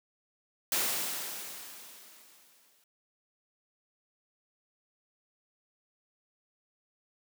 white noise with exponential decay, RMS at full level -28 dBFS, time 0.72-2.84 s, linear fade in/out 2 ms, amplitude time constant 460 ms, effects high-pass 200 Hz 12 dB/octave

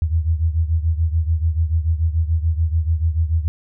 sine beating tone pair, 79.4 / 86.3 Hz, D#2 / F2, +36 / -20 cents, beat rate 6.9 Hz, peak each -17 / -21 dBFS, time 0.02-3.48 s, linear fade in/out 0 ms, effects none

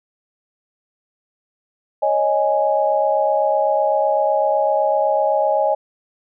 sine chord, C# suspended second, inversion none, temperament equal, 554.4 / 622.3 / 830.6 Hz, C#5 / D#5 / G#5, 0 / 0 / 0 cents, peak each -20 / -18 / -19 dBFS, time 2.02-5.75 s, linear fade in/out 10 ms, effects none

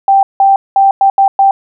sine tone bursts at uneven times, 784 Hz, G5, in tune, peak -4 dBFS, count 6, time 0.08-0.23 / 0.4-0.56 / 0.76-0.91 / 1.01-1.1 / 1.18-1.28 / 1.39-1.51 s, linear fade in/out 2 ms, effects none

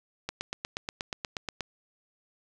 click train, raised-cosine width 0.2 ms, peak -15 dBFS, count 12, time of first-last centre 0.29-1.607 s, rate 8.35 Hz, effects none

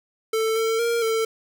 square tone with pitch steps, 443.4 / 448.9 / 467.1 / 447.3 Hz, A4 / A4 / A#4 / A4, +13 / +35 / +3 / +28 cents, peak -21 dBFS, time 0.33-1.25 s, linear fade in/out 5 ms, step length 230 ms, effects 8-bit

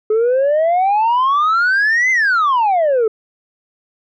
sine exponential two-way sweep, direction up then down, 423.5 to 2093 to 423.5 Hz, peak -9 dBFS, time 0.1-3.08 s, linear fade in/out 5 ms, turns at 2.11 s, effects tanh soft clip ceiling -10 dBFS

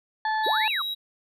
harmonic tone, 870 Hz, A5, 20 cents flat, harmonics 1 / 2 / 4 / 5, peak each -24 / -29 / -43 / -42 dBFS, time 0.25-0.68 s, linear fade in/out 2 ms
triangle tone, 3849 Hz, B7, 45 cents flat, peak -26 dBFS, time 0.43-0.95 s, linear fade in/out 20 ms
sine linear two-way sweep, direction up then down, 309 to 2815 to 1045 Hz, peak -26 dBFS, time 0.46-0.82 s, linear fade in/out 5 ms, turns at 0.69 s
effects none

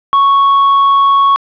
triangle tone, 1108.7 Hz, C#6, in tune, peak -4 dBFS, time 0.13-1.36 s, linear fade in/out 0 ms, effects resampled to 11025 Hz + 7-bit

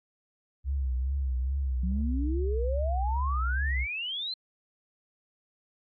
sine tone with vibrato, 65.9 Hz, C2, 13 cents sharp, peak -26 dBFS, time 0.64-3.87 s, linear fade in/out 50 ms, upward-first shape triangle, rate 2.4 Hz, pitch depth 110 cents each way
sine exponential sweep, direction up, 174.61 to 4186 Hz, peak -31 dBFS, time 1.83-4.34 s, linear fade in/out 5 ms
effects AAC 48 kbps

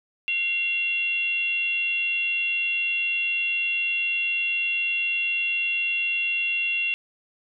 sine tone with frequency modulation, 2744 Hz, F7, 31 cents flat, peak -22 dBFS, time 0.28-6.94 s, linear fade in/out 0 ms, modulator 632 Hz, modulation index 0.4, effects none

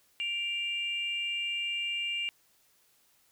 sine tone pair together, 2355 / 2800 Hz, D7 / F7, +4 / +4 cents, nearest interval minor third, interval 300 cents, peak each -34 / -31 dBFS, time 0.2-2.29 s, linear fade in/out 0 ms, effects tanh soft clip ceiling -24 dBFS + white hiss -67 dBFS RMS until 3.31 s

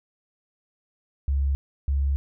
sine tone pair in turn, 69.1 / 69.35 Hz, C#2 / C#2, -5 / +1 cents, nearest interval unison, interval 6 cents, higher second, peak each -20 dBFS, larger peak neither, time 1.28-1.55 / 1.88-2.16 s, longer second, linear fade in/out 0 ms, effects none

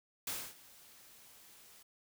white noise with ADSR envelope, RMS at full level -38 dBFS, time 0.27-1.83 s, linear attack 4 ms, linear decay 260 ms, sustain -21 dB, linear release 8 ms, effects none

